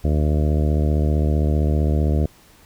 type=harmonic tone; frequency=75.4 Hz; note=D2; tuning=46 cents sharp; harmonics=1 / 2 / 3 / 4 / 5 / 6 / 7 / 8 / 9; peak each=-17 / -23 / -27 / -29 / -31 / -33 / -34 / -35 / -36 dBFS; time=0.04-2.26 s; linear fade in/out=5 ms; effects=pink hiss -51 dBFS RMS until 2.65 s